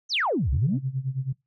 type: exponential two-way sweep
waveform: sine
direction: down then up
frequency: 6480 to 60.6 to 313.5 Hz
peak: -21 dBFS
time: 0.09-0.79 s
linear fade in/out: 50 ms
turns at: 0.51 s
type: tone with tremolo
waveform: sine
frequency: 132.5 Hz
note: C3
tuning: 22 cents sharp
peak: -22 dBFS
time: 0.52-1.33 s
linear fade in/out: 10 ms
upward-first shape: sine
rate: 9.3 Hz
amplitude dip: 85%
effects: noise-tail reverb RT60 0.2 s tail -23 dB re dry + tanh soft clip ceiling -14 dBFS